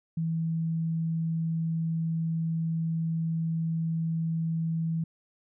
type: tone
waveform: sine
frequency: 163.3 Hz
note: E3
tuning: 16 cents flat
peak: -26 dBFS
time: 0.17-5.04 s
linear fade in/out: 5 ms
effects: none